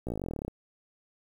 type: slowing click train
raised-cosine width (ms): 2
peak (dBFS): -21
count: 19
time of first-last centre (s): 0.07-0.48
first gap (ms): 16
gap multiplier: 1.04
effects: 9-bit